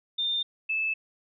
sine tone pair in turn, 3611 / 2620 Hz, A7 / E7, +44 / -11 cents, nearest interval tritone, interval 555 cents, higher first, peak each -25 dBFS, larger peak neither, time 0.18-0.43 / 0.69-0.94 s, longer neither, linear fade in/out 10 ms, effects none

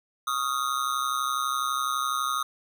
square tone with amplitude modulation, 1244.5 Hz, D#6, in tune, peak -22 dBFS, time 0.27-2.43 s, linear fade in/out 5 ms, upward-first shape sine, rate 132 Hz, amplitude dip 95%, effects none

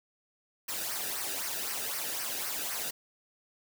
white noise with flanger, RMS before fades -35 dBFS, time 0.68-2.91 s, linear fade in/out 10 ms, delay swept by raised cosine 0.27 to 0.96 ms, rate 3.9 Hz, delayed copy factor -0.65, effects none

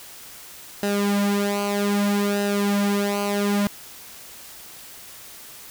sawtooth tone with flanger, 202.8 Hz, G#3, 41 cents flat, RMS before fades -22 dBFS, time 0.83-3.67 s, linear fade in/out 0 ms, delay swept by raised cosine 0.88 to 4.38 ms, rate 0.63 Hz, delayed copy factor -0.75, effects white hiss -42 dBFS RMS until 5.7 s

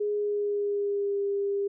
sine tone with pitch glide, 415.3 to 400.5 Hz, G#4 to G4, 0 to +37 cents, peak -25 dBFS, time 0-1.68 s, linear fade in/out 10 ms, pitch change -63 cents, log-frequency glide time 0.13-1.2 s, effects none

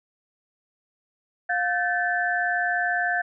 sine tone cluster, 707 / 1536 / 1750 Hz, F5 / G6 / A6, +21 / -36 / -10 cents, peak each -26 dBFS, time 1.49-3.22 s, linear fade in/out 10 ms, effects none

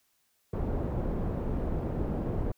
pink low-pass noise, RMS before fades -31 dBFS, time 0.53-2.52 s, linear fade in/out 5 ms, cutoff 510 Hz, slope 12 dB/octave, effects white hiss -72 dBFS RMS until 2.57 s

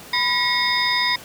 sine tone cluster, 994 / 1915 / 2180 / 3665 / 5000 Hz, B5 / A#6 / C#7 / A#7 / D#8, +11 / +46 / -29 / -30 / +8 cents, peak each -24 dBFS, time 0.13-1.16 s, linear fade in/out 5 ms, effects pink hiss -40 dBFS RMS until 1.24 s + high-pass 100 Hz 12 dB/octave

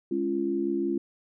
sine chord, Db major, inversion second, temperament equal with one note detuned, 207.7 / 277.2 / 343.2 Hz, Ab3 / Db4 / F4, 0 / 0 / -30 cents, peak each -33 / -30 / -27 dBFS, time 0.11-0.98 s, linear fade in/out 5 ms, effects none

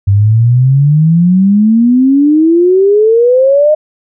sine exponential sweep, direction up, 97 to 620 Hz, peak -4 dBFS, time 0.07-3.75 s, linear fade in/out 10 ms, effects none

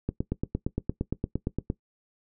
click train, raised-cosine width 3 ms, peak -14 dBFS, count 15, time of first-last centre 0.09-1.701 s, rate 8.69 Hz, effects noise-tail reverb RT60 0.1 s tail -18 dB re dry

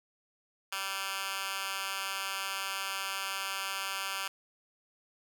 10% pulse tone with high-pass filter, 194.4 Hz, G3, 14 cents flat, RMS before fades -36 dBFS, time 0.72-4.28 s, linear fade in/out 5 ms, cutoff 1700 Hz, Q 1.5, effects none

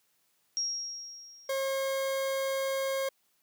sine tone with exponential decay, 5600 Hz, F8, 4 cents sharp, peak -27 dBFS, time 0.57-2 s, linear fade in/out 0 ms, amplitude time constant 310 ms
40% pulse tone, 539 Hz, C#5, 49 cents flat, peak -28 dBFS, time 1.49-3.09 s, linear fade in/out 5 ms
effects white hiss -72 dBFS RMS until 3.42 s + high-pass 100 Hz 12 dB/octave

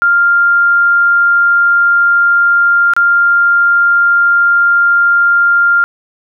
sine tone with dropouts, 1396.9 Hz, F6, in tune, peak -6 dBFS, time 0.02-5.84 s, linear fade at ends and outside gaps 0 ms, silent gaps 2.936-2.965 s, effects none

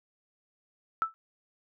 sine tone with exponential decay, 1319 Hz, E6, 1 cent sharp, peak -20 dBFS, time 1.02-1.14 s, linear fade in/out 0 ms, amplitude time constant 24 ms, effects none

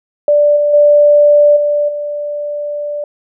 sine tone with level steps, 587.3 Hz, D5, in tune, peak -6 / -9 / -4 / -10 / -17 dBFS, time 0.28-3.04 s, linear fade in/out 2 ms, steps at 0.56 / 0.73 / 1.56 / 1.88 s, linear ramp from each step 10 ms, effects none

